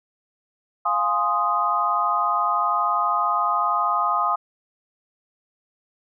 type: chord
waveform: sine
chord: F minor seventh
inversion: none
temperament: equal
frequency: 698.5 / 830.6 / 1046.5 / 1244.5 Hz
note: F5 / Ab5 / C6 / Eb6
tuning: 0 / 0 / 0 / 0 cents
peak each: -27 / -27 / -25 / -21 dBFS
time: 0.85-4.36 s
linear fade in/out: 10 ms
effects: none